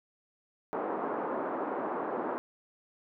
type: band-pass noise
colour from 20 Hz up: pink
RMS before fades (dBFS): -34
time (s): 0.73-2.38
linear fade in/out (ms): 0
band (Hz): 280 to 1200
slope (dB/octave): 24
effects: none